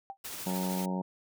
sine tone with exponential decay, 784 Hz, G5, in tune, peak -33 dBFS, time 0.1-0.17 s, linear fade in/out 0 ms, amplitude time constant 15 ms
white noise with tremolo, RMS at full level -39 dBFS, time 0.24-0.86 s, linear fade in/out 10 ms, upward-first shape triangle, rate 13 Hz, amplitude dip 35%
harmonic tone, 92.5 Hz, F#2, in tune, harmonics 2 / 3 / 4 / 5 / 6 / 7 / 8 / 9 / 10, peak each -31 / -41 / -42 / -46 / -42 / -47 / -47 / -44 / -41 dBFS, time 0.46-1.02 s, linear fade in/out 10 ms
effects none

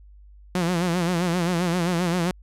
sawtooth tone with vibrato, 174.61 Hz, F3, in tune, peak -17 dBFS, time 0.55-2.31 s, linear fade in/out 2 ms, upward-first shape sine, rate 7.6 Hz, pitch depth 92 cents each way, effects added 50 Hz sine -45 dBFS peak until 2.42 s + low-pass 11000 Hz 12 dB/octave

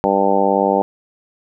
harmonic tone, 98.4 Hz, G2, 7 cents sharp, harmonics 2 / 3 / 4 / 5 / 6 / 7 / 8 / 9, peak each -22 / -23 / -22 / -19 / -20 / -25 / -19 / -21 dBFS, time 0.04-0.82 s, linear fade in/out 0 ms, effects none

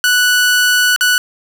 sawtooth tone with dropouts, 1480 Hz, F#6, in tune, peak -6 dBFS, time 0.04-1.18 s, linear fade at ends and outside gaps 1 ms, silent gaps 0.962-1.009 s, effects none

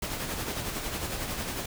pink noise with tremolo, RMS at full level -32 dBFS, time 0.02-1.66 s, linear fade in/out 5 ms, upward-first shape sine, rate 11 Hz, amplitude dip 40%, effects none

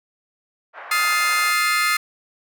white band-pass noise, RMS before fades -37 dBFS, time 0.73-1.54 s, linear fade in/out 50 ms, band 590 to 1700 Hz, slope 24 dB/octave
35% pulse chord, F dominant seventh, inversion third, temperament just, 1257.2 / 1396.9 / 1746.1 / 2095 Hz, Eb6 / F6 / A6 / C7, +18 / 0 / -14 / +2 cents, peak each -20 / -25 / -25 / -19 dBFS, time 0.91-1.97 s, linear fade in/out 5 ms
effects none

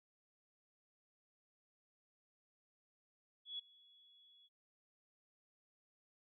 sine tone with ADSR envelope, 3376 Hz, G#7, 28 cents sharp, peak -40 dBFS, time 3.45-4.49 s, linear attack 140 ms, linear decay 9 ms, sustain -24 dB, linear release 36 ms, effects none

